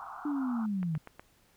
white band-pass noise, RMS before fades -44 dBFS, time 0-0.66 s, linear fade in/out 0 ms, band 700 to 1400 Hz, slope 96 dB/octave
sine linear sweep, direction down, 300 to 148.8 Hz, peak -29 dBFS, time 0.25-0.98 s, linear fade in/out 5 ms
click train, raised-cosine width 0.5 ms, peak -29 dBFS, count 4, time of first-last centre 0.83-1.195 s, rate 8.21 Hz
effects pink hiss -66 dBFS RMS until 1.56 s

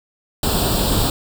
pink noise with comb filter, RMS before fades -18 dBFS, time 0.43-1.1 s, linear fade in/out 2 ms, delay 0.24 ms, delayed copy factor +0.8, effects none

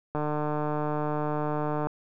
click train, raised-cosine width 1 ms, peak -16 dBFS, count 259, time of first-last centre 0.15-1.87 s, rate 150 Hz, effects none

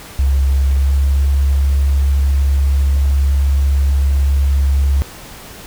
sine tone with pitch glide, 67.9 to 69.17 Hz, C#2 to C#2, -35 to -3 cents, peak -10 dBFS, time 0.19-5.02 s, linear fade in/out 0 ms, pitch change +32 cents, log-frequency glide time 0.75-0.93 s, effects pink hiss -35 dBFS RMS until 5.66 s

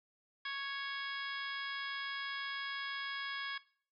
harmonic tone with a mistuned harmonic, 554 Hz, C#5, 1 cent flat, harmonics 2 / 3 / 4 / 5 / 6 / 7 / 8 / 9, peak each -45 / -41 / -45 / -54 / -45 / -55 / -57 / -50 dBFS, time 0.45-3.58 s, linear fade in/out 5 ms, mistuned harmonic 8, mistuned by -30 cents, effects noise-tail reverb RT60 0.5 s tail -19 dB re dry

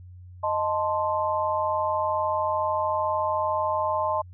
sine chord, A diminished, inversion second, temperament equal, 622.3 / 880 / 1046.5 Hz, Eb5 / A5 / C6, 0 / 0 / 0 cents, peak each -27 dBFS, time 0.43-4.22 s, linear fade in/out 10 ms, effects added 90 Hz sine -42 dBFS peak until 4.33 s

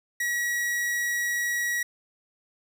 45% pulse tone, 1917 Hz, A#6, 48 cents sharp, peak -25 dBFS, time 0.2-1.83 s, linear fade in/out 5 ms, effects none

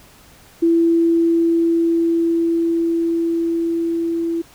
sine tone with level ramp, 334 Hz, E4, 23 cents sharp, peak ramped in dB -11 to -18 dBFS, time 0.62-4.42 s, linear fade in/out 10 ms, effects pink hiss -47 dBFS RMS until 4.54 s

